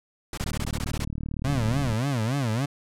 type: noise bursts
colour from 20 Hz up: pink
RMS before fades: -33 dBFS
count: 11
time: 0.33-1.045 s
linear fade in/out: 2 ms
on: 45 ms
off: 22 ms
type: click train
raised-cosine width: 5 ms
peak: -19 dBFS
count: 58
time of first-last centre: 0.41-1.926 s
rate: 37.6 Hz
type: tone with vibrato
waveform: 30% pulse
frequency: 124.5 Hz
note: B2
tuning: 14 cents sharp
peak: -21 dBFS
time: 1.44-2.66 s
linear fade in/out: 10 ms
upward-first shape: sine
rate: 3.5 Hz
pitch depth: 250 cents each way
effects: low-pass 11000 Hz 12 dB/octave